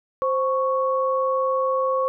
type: tone pair together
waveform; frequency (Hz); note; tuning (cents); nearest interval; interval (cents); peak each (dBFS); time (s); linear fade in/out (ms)
sine; 523.3 / 1108.8; C5 / C#6; 0 / 0; octave + minor second; 1300; -21 / -23; 0.22-2.08; 0
effects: none